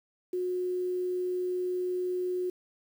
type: tone with quantisation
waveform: sine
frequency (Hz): 362.8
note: F#4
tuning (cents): -34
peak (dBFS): -28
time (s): 0.33-2.5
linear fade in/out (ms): 5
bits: 9
effects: none